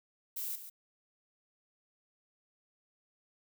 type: noise with echo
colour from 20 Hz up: violet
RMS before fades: -38 dBFS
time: 0.36-0.56 s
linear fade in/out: 10 ms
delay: 140 ms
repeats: 1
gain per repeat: -10 dB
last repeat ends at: 0.7 s
effects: none